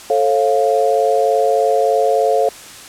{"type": "chord", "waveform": "sine", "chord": "A augmented", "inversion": "none", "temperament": "equal with one note detuned", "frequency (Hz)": [440, 543.3, 698.5], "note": ["A4", "C#5", "E#5"], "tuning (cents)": [0, -35, 0], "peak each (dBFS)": -16, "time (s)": [0.1, 2.49], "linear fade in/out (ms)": 2, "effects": ["white hiss -36 dBFS RMS until 2.88 s", "low-pass 10000 Hz 12 dB/octave"]}